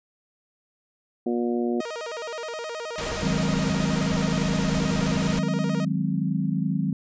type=harmonic tone; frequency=119.6 Hz; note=A#2; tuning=45 cents sharp; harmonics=2 / 3 / 4 / 5 / 6; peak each=-25 / -26 / -34 / -36 / -36 dBFS; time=1.26-1.81 s; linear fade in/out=5 ms
type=tone with vibrato; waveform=sawtooth; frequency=542 Hz; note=C#5; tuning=39 cents flat; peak=-27 dBFS; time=1.8-5.85 s; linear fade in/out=5 ms; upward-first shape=square; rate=9.5 Hz; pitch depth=250 cents each way
type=noise; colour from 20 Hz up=pink; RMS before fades=-31 dBFS; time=2.98-5.39 s; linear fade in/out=0 ms
type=chord; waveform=sine; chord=Ab dominant seventh; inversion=second; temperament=equal; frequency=155.56 / 185 / 207.7 / 261.6 Hz; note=Eb3 / Gb3 / Ab3 / C4; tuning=0 / 0 / 0 / 0 cents; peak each=-27 / -26 / -29 / -30 dBFS; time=3.23-6.93 s; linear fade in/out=2 ms
effects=resampled to 16000 Hz